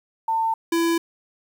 sine / square tone pair in turn, 898 / 334.5 Hz, A5 / E4, +35 / +25 cents, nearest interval octave + perfect fourth, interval 1710 cents, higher first, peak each -19 dBFS, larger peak neither, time 0.28-0.54 / 0.72-0.98 s, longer neither, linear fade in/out 5 ms, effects 9-bit

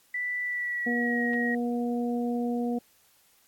sine tone with pitch glide, 1975.5 to 1891.7 Hz, B6 to A#6, 0 to +25 cents, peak -28 dBFS, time 0.14-1.55 s, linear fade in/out 5 ms, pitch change -75 cents, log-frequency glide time 0.43-1.22 s
harmonic tone, 240 Hz, B3, 49 cents flat, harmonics 1 / 2 / 3, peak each -27 / -33 / -37 dBFS, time 0.86-2.79 s, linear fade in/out 10 ms
clicks, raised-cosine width 0.3 ms, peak -32 dBFS, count 2, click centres 1.333 / 1.341 s
effects white hiss -63 dBFS RMS until 3.47 s + AAC 64 kbps

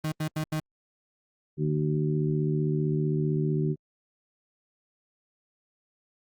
35% pulse tone bursts, 155.56 Hz, D#3, in tune, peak -25 dBFS, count 4, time 0.04-0.6 s, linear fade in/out 5 ms, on 80 ms, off 80 ms
harmonic tone, 75.5 Hz, D2, 48 cents sharp, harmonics 2 / 3 / 4 / 5, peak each -25 / -34 / -34 / -31 dBFS, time 1.57-3.76 s, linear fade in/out 50 ms
effects Opus 32 kbps

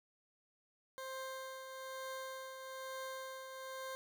20% pulse tone with tremolo, 526 Hz, C5, 9 cents sharp, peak -37 dBFS, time 0.98-3.95 s, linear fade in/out 0 ms, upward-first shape triangle, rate 1.1 Hz, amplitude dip 50%, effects none

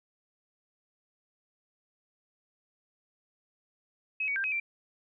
sine tone with pitch steps, 2556 / 2251 / 1582 / 2536 / 2354 Hz, D#7 / C#7 / G6 / D#7 / D7, +46 / +26 / +15 / +32 / +3 cents, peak -28 dBFS, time 4.2-4.6 s, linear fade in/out 5 ms, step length 80 ms, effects none

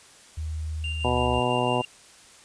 sine tone with pitch glide, 78.4 to 71.89 Hz, D#2 to D2, +14 to -36 cents, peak -28 dBFS, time 0.37-1.4 s, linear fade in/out 10 ms, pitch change -150 cents, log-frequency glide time 1.07-1.28 s
triangle tone with tremolo, 2788 Hz, F7, 4 cents flat, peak -29 dBFS, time 0.84-1.85 s, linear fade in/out 2 ms, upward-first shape square, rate 6 Hz, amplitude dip 35%
harmonic tone, 123.47 Hz, B2, in tune, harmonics 1 / 2 / 3 / 4 / 5 / 6 / 7 / 8, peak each -30 / -30 / -30 / -30 / -30 / -30 / -30 / -30 dBFS, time 1.04-1.82 s, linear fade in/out 10 ms
effects white hiss -51 dBFS RMS until 2.44 s + resampled to 22050 Hz

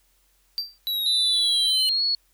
triangle tone with exponential decay, 4689 Hz, D8, 4 cents flat, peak -20 dBFS, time 0.58-0.78 s, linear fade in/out 0 ms, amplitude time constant 43 ms
square exponential sweep, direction down, 3951 to 2960 Hz, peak -24 dBFS, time 0.87-1.89 s, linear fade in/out 0 ms
sine tone with pitch glide, 3962 to 4371 Hz, B7 to C#8, +5 to -25 cents, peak -20 dBFS, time 1.06-2.15 s, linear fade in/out 2 ms, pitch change +170 cents, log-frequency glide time 1.67-2.03 s
effects added 44 Hz sine -65 dBFS peak until 2.33 s + white hiss -65 dBFS RMS until 2.33 s

